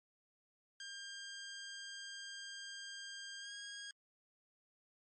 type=tone with pitch glide; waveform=15% pulse; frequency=1600 to 1631.7 Hz; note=G6 to G#6; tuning=+35 to -31 cents; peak=-40 dBFS; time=0.8-3.91 s; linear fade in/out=2 ms; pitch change=+34 cents; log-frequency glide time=3.39-3.53 s; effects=MP3 32 kbps